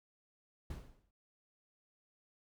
brown noise with exponential decay, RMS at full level -40 dBFS, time 0.7-1.11 s, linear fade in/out 5 ms, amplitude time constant 87 ms, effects none

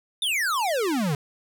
square exponential sweep, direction down, 3700 to 136.2 Hz, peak -23 dBFS, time 0.22-1.15 s, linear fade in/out 2 ms, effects none

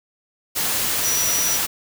sine tone in noise, 5850 Hz, F#8, 21 cents flat, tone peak -21 dBFS, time 1.03-1.58 s, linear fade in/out 20 ms, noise white, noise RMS -22 dBFS, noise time 0.55-1.67 s, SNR -2 dB, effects none

